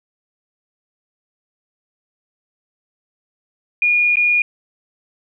sine tone with dropouts, 2436 Hz, D#7, 37 cents flat, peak -12 dBFS, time 3.82-4.42 s, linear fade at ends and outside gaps 2 ms, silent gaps 4.157-4.169 s, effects none

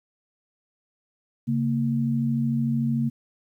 sine tone pair together, 136.94 / 230.3 Hz, C#3 / A#3, -21 / -21 cents, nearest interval major sixth, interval 900 cents, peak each -25 / -23 dBFS, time 1.47-3.1 s, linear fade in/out 20 ms, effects 10-bit

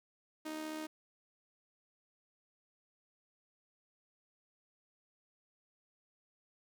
sawtooth tone with amplitude modulation, 311.1 Hz, D#4, in tune, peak -34 dBFS, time 0.45-0.87 s, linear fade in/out 10 ms, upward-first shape sine, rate 75.1 Hz, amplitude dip 45%, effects none

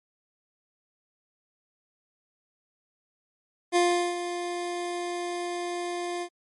25% pulse tone with ADSR envelope, 350.6 Hz, F4, 7 cents sharp, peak -15 dBFS, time 3.72-6.29 s, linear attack 40 ms, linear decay 390 ms, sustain -11 dB, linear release 68 ms, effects MP3 48 kbps

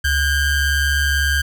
square ring-modulated tone, 771 Hz, G5, 29 cents flat, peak -13 dBFS, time 0.04-1.42 s, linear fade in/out 10 ms, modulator 842 Hz, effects none

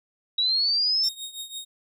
sine linear sweep, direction up, 3840 to 5430 Hz, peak -20 dBFS, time 0.38-1.09 s, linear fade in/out 5 ms
sawtooth tone with tremolo, 3729 Hz, A#7, in tune, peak -28 dBFS, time 1.03-1.65 s, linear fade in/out 10 ms, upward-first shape triangle, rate 6 Hz, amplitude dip 85%
effects none

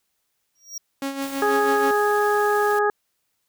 square tone with exponential growth, 5660 Hz, F8, 22 cents sharp, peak -28 dBFS, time 0.55-0.78 s, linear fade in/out 5 ms, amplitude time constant 50 ms
sawtooth tone with tremolo, 274.4 Hz, C#4, 17 cents flat, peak -20 dBFS, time 1.02-1.91 s, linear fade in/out 2 ms, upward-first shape sine, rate 6.2 Hz, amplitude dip 60%
white noise, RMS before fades -39 dBFS, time 1.22-2.79 s, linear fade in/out 2 ms
harmonic tone, 415.3 Hz, G#4, in tune, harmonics 1 / 2 / 3 / 4, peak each -20 / -23 / -25 / -26 dBFS, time 1.42-2.9 s, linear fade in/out 2 ms
effects white hiss -73 dBFS RMS until 3.48 s

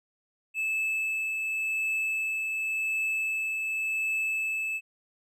triangle tone with tremolo, 2616 Hz, E7, 14 cents flat, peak -24 dBFS, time 0.54-4.81 s, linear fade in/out 50 ms, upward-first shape triangle, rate 0.9 Hz, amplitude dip 30%, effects none

